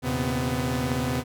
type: tone cluster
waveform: sawtooth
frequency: 79.7 / 118.7 / 134.3 / 250.2 Hz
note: D#2 / A#2 / C3 / B3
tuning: +42 / +32 / +46 / +23 cents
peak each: -29 / -29 / -25 / -24 dBFS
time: 0.02-1.24 s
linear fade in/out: 50 ms
effects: none